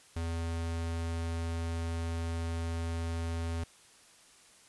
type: tone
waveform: square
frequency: 83.2 Hz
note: E2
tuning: 17 cents sharp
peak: -33 dBFS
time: 0.16-3.64 s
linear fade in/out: 5 ms
effects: white hiss -59 dBFS RMS until 4.68 s + resampled to 24000 Hz